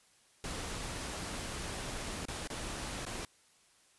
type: noise with dropouts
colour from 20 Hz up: pink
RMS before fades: -40 dBFS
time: 0.44-3.25 s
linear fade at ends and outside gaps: 1 ms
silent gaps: 2.254-2.283 / 2.474-2.501 / 3.052-3.064 s
effects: white hiss -66 dBFS RMS until 3.98 s + resampled to 24000 Hz